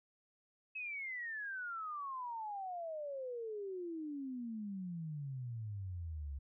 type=exponential sweep; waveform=sine; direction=down; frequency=2591 to 67.1 Hz; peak=-40 dBFS; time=0.75-6.39 s; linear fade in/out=10 ms; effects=none